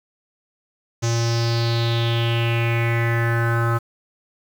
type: tone with low-pass filter sweep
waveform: square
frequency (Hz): 116.54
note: A#2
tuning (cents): 0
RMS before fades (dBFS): -20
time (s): 1.02-3.79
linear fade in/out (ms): 20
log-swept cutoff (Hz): 6300 to 1300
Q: 5.3
effects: 7-bit